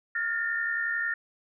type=tone cluster; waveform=sine; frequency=1417 / 1747 / 1818 Hz; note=F6 / A6 / A#6; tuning=+25 / -13 / -44 cents; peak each=-32 / -37 / -28 dBFS; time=0.15-1.14 s; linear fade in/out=5 ms; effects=none